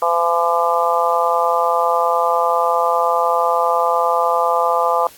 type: harmonic tone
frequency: 170 Hz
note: F3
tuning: 46 cents flat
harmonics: 3 / 4 / 5 / 6 / 7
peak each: -20 / -20 / -20 / -20 / -20 dBFS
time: 0.02-5.07 s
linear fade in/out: 2 ms
effects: white hiss -44 dBFS RMS until 5.17 s + AAC 64 kbps